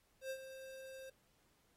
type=tone with ADSR envelope; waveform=square; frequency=529 Hz; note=C5; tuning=19 cents sharp; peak=-40 dBFS; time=0.21-1.1 s; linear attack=93 ms; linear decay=70 ms; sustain=-10 dB; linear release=6 ms; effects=pink hiss -75 dBFS RMS until 1.76 s + AAC 48 kbps